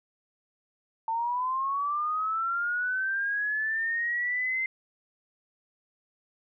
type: linear sweep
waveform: sine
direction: up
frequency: 893 to 2084 Hz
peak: -26 dBFS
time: 1.08-4.66 s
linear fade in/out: 2 ms
effects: none